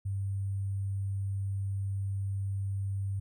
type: tone with sample-and-hold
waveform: sine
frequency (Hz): 98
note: G2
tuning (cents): 0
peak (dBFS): -30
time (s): 0.05-3.2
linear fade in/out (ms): 10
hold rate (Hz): 8820
effects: none